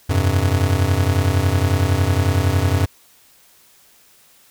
square chord, F suspended second, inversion none, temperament just, 87.31 / 98.22 / 130.96 Hz, F2 / G2 / C3, 0 / +4 / +2 cents, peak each -19 / -19 / -24 dBFS, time 0.09-2.86 s, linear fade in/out 10 ms, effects white hiss -52 dBFS RMS until 4.5 s

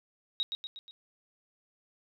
sine tone with echo, 3800 Hz, A#7, 33 cents sharp, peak -27 dBFS, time 0.4-0.43 s, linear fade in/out 0 ms, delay 120 ms, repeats 4, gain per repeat -5 dB, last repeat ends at 0.91 s, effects none

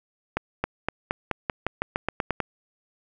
accelerating click train, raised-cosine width 0.5 ms, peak -9 dBFS, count 13, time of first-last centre 0.37-2.403 s, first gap 270 ms, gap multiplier 0.91, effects none

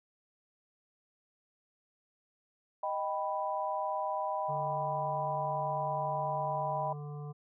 sine chord, Eb augmented, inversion none, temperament equal, 622.3 / 784 / 987.8 Hz, Eb5 / G5 / B5, 0 / 0 / 0 cents, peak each -36 / -36 / -35 dBFS, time 2.83-6.93 s, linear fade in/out 5 ms
harmonic tone, 146.83 Hz, D3, in tune, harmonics 1 / 3 / 5 / 7 / 8, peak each -39 / -49 / -53 / -56 / -57 dBFS, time 4.48-7.33 s, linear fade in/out 20 ms
effects none

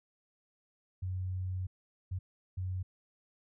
sine tone bursts at uneven times, 92.5 Hz, F#2, in tune, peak -33 dBFS, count 3, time 1.02-1.67 / 2.11-2.19 / 2.57-2.83 s, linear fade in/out 10 ms, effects none

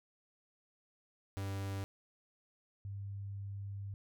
45% pulse / sine tone pair in turn, 98 / 99.54 Hz, G2 / G2, 0 / +27 cents, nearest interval unison, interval 27 cents, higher second, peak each -37 / -40 dBFS, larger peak first, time 1.37-1.84 / 2.85-3.94 s, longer second, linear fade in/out 0 ms, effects none

